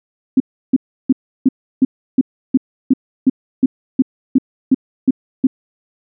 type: tone bursts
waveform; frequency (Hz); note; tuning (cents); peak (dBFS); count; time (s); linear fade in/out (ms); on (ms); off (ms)
sine; 261.6; C4; 0; -6; 15; 0.37-5.47; 5; 32; 330
effects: none